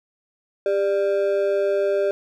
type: ring-modulated tone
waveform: triangle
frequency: 495.6 Hz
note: B4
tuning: 6 cents sharp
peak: -13 dBFS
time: 0.66-2.11 s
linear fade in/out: 0 ms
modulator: 96.6 Hz
effects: none